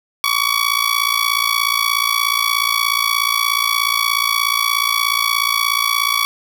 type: tone with amplitude modulation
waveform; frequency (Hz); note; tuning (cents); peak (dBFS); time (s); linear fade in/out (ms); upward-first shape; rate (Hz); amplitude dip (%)
15% pulse; 1132; C#6; +36; -5; 0.24-6.25; 0; sine; 56.8; 85
effects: none

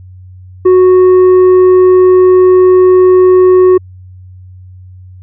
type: tone with tanh clipping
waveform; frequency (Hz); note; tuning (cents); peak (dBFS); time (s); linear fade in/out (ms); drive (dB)
sine; 368.5; F#4; -7; -3; 0.65-3.78; 10; 5
effects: added 92 Hz sine -30 dBFS peak until 5.22 s

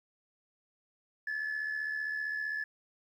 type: tone with amplitude modulation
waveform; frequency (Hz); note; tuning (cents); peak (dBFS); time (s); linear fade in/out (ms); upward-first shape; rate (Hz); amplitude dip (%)
sine; 1724; A6; -36; -28; 1.27-2.64; 5; sine; 75.4; 65
effects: tanh soft clip ceiling -29 dBFS + 11-bit

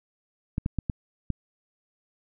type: clicks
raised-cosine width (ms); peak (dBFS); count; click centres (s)
5; -14; 5; 0.581 / 0.661 / 0.787 / 0.898 / 1.303
effects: none

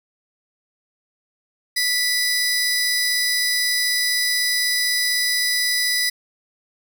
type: tone pair together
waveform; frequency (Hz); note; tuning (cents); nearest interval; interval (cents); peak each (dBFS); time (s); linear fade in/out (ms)
sawtooth; 1975.5 / 4978; B6 / D#8; 0 / 0; octave + major third; 1600; -18; 1.76-6.1; 10
effects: none

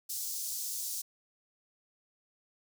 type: high-pass noise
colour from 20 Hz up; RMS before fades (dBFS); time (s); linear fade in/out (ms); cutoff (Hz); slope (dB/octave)
pink; -37; 0.09-1.02; 10; 5400; 24
effects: none

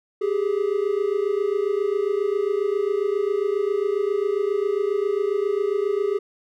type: tone pair together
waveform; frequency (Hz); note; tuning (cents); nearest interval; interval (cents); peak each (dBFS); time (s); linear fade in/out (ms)
triangle; 392 / 419.4; G4 / G#4; 0 / +17; minor second; 117; -21; 0.21-6.19; 10
effects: none

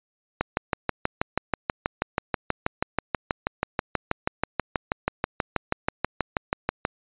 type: click train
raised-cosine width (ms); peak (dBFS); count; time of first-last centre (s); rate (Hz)
0.5; -7; 41; 0.41-6.851; 6.21
effects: resampled to 8000 Hz

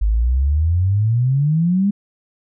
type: exponential sweep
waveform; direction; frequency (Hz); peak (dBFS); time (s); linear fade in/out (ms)
sine; up; 49.98 to 206.7; -13; 0.01-1.91; 10
effects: none

